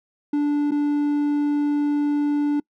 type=tone with dropouts; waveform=triangle; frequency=292 Hz; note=D4; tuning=10 cents flat; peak=-16 dBFS; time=0.33-2.6 s; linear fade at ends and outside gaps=5 ms; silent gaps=0.71-0.717 s; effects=noise-tail reverb RT60 0.1 s tail -26 dB re dry